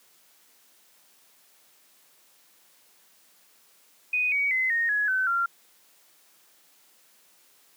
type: tone with pitch steps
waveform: sine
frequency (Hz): 2489 / 2256 / 2045 / 1853.9 / 1680.5 / 1523.3 / 1380.9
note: D#7 / C#7 / C7 / A#6 / G#6 / F#6 / F6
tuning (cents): 0 / +30 / -40 / -10 / +20 / +50 / -20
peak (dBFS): -22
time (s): 4.13-5.46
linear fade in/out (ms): 5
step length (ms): 190
effects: white hiss -60 dBFS RMS until 7.76 s + high-pass 200 Hz 12 dB/octave